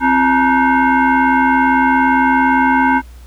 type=tone with frequency modulation; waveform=sine; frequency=340.8 Hz; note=F4; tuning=42 cents flat; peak=-9 dBFS; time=0-3.02 s; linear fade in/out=50 ms; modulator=604 Hz; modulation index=2.2; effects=added 60 Hz sine -34 dBFS peak until 3.26 s + pink hiss -48 dBFS RMS until 3.26 s